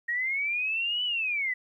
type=linear two-way sweep; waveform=sine; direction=up then down; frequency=1864.7 to 2999 to 1957 Hz; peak=-26 dBFS; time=0.08-1.54 s; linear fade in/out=10 ms; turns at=1.04 s; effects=11-bit